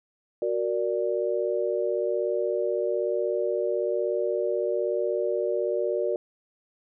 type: chord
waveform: sine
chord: Gb augmented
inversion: none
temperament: equal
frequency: 370 / 466.2 / 587.3 Hz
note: Gb4 / Bb4 / D5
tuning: 0 / 0 / 0 cents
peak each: -28 dBFS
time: 0.42-6.16 s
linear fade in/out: 2 ms
effects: none